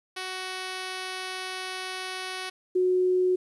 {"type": "tone pair in turn", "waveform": ["5% pulse", "sine"], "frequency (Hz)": [372.8, 366.6], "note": ["F#4", "F#4"], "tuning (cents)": [13, -16], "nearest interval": "unison", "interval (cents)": 29, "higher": "first", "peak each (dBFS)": [-21, -20], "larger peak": "second", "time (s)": [[0.16, 2.5], [2.75, 3.36]], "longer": "first", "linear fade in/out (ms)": 10, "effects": ["resampled to 24000 Hz", "10-bit"]}